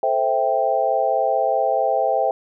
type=chord; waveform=sine; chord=A minor seventh; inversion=none; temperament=equal; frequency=440 / 523.3 / 659.3 / 784 Hz; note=A4 / C5 / E5 / G5; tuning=0 / 0 / 0 / 0 cents; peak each=-27 / -22 / -21 / -21 dBFS; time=0.03-2.31 s; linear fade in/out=2 ms; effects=none